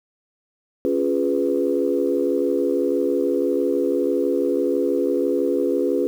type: chord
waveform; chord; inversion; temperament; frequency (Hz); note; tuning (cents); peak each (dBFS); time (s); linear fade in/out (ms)
sine; C# dominant seventh; none; equal with one note detuned; 277.2 / 349.2 / 415.3 / 497; C#4 / E#4 / G#4 / B4; 0 / 0 / 0 / +11; -23; 0.85-6.07; 0
effects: tanh soft clip ceiling -7 dBFS + 8-bit